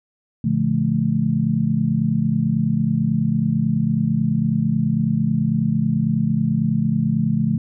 sine chord, Bb major seventh, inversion none, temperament just, 116.54 / 145.68 / 174.81 / 218.5 Hz, Bb2 / D3 / F3 / A3, 0 / -14 / +2 / -12 cents, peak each -26 / -21 / -23 / -20 dBFS, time 0.44-7.58 s, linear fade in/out 5 ms, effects none

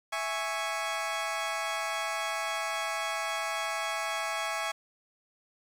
20% pulse chord, C# minor, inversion first, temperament equal, 659.3 / 830.6 / 1108.7 Hz, E5 / G#5 / C#6, 0 / 0 / 0 cents, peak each -30 dBFS, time 0.12-4.72 s, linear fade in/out 10 ms, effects low-pass 10000 Hz 12 dB/octave + 9-bit

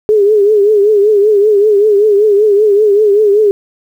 sine tone with vibrato, 415.3 Hz, G#4, in tune, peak -5 dBFS, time 0.09-3.51 s, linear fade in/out 0 ms, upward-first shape triangle, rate 5.2 Hz, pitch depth 99 cents each way, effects 7-bit

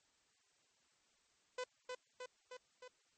sawtooth tone with echo, 503 Hz, B4, 32 cents sharp, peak -36 dBFS, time 1.58-1.64 s, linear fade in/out 5 ms, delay 310 ms, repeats 4, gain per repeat -3 dB, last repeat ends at 2.88 s, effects white hiss -75 dBFS RMS until 3.17 s + MP3 32 kbps

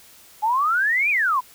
sine exponential two-way sweep, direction up then down, 830.6 to 2500 to 960 Hz, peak -17 dBFS, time 0.42-1.41 s, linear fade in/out 20 ms, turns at 1.1 s, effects white hiss -49 dBFS RMS until 1.54 s

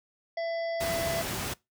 harmonic tone, 668 Hz, E5, 23 cents sharp, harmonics 1 / 3 / 5 / 7 / 8, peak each -29 / -40 / -52 / -49 / -49 dBFS, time 0.37-1.22 s, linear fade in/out 5 ms
pink noise, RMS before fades -33 dBFS, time 0.8-1.54 s, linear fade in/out 10 ms
effects noise-tail reverb RT60 0.2 s tail -22 dB re dry + high-pass 60 Hz 12 dB/octave

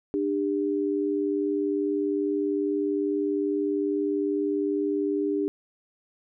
sine tone pair together, 298.8 / 398.8 Hz, D4 / G4, +30 / +30 cents, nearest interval perfect fourth, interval 500 cents, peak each -26 dBFS, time 0.14-5.48 s, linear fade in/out 0 ms, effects none

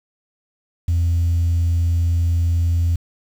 sine tone, 84.9 Hz, F2, 48 cents flat, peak -13 dBFS, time 0.88-2.96 s, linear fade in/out 5 ms, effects tanh soft clip ceiling -12 dBFS + 7-bit

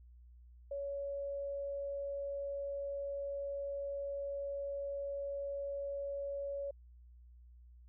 sine tone, 561 Hz, C#5, 21 cents sharp, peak -37 dBFS, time 0.71-6.71 s, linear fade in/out 5 ms, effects added 60 Hz sine -55 dBFS peak until 7.88 s

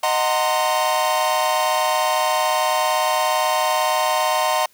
45% pulse chord, C half-diminished seventh, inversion first, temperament equal with one note detuned, 622.3 / 740 / 917.9 / 1046.5 Hz, Eb5 / Gb5 / Bb5 / C6, 0 / 0 / -27 / 0 cents, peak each -23 dBFS, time 0.03-4.66 s, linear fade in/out 5 ms, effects white hiss -56 dBFS RMS until 4.73 s

